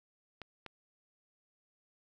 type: clicks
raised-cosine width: 0.3 ms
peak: -28 dBFS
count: 2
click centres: 0.417 / 0.663 s
effects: none